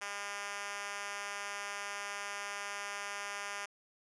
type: tone with high-pass filter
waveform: 5% pulse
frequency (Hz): 202.4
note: G#3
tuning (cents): -44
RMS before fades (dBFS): -41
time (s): 0.01-3.66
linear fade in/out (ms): 10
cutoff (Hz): 720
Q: 0.61
effects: resampled to 22050 Hz + 11-bit